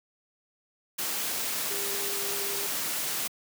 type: tone in noise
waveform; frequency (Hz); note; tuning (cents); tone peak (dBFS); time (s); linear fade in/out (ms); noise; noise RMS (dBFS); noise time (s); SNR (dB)
sine; 401.2; G4; +40; -38; 1.7-2.67; 10; white; -31; 0.98-3.28; -10
effects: high-pass 150 Hz 12 dB/octave